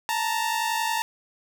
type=tone pair together; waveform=sawtooth; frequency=881.4 / 932.3 Hz; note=A5 / A#5; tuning=+3 / 0 cents; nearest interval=minor second; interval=97 cents; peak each=-23 dBFS; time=0.09-1.02 s; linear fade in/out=0 ms; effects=none